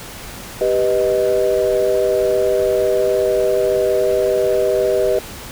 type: chord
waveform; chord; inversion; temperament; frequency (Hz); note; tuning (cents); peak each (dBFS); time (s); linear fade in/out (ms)
sine; G augmented; none; equal; 392 / 493.9 / 622.3; G4 / B4 / D#5; 0 / 0 / 0; -17; 0.61-5.19; 2
effects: tanh soft clip ceiling -6 dBFS + pink hiss -33 dBFS RMS until 5.51 s